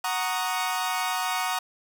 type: chord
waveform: sawtooth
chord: D# minor seventh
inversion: first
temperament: equal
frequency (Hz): 740 / 932.3 / 1108.7 / 1244.5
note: F#5 / A#5 / C#6 / D#6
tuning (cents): 0 / 0 / 0 / 0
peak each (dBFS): -26 / -27 / -30 / -28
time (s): 0.04-1.59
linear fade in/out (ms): 5
effects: none